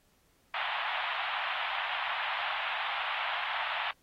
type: band-pass noise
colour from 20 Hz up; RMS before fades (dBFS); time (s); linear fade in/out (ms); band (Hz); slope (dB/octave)
pink; -34; 0.54-3.91; 2; 730 to 3400; 48
effects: pink hiss -69 dBFS RMS until 4.02 s + AAC 48 kbps